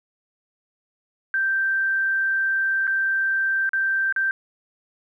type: tone with dropouts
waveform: sine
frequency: 1567 Hz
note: G6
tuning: 1 cent flat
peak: -19 dBFS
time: 1.34-4.31 s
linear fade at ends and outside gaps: 1 ms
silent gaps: 2.87-2.876 / 3.692-3.733 / 4.125-4.162 s
effects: 10-bit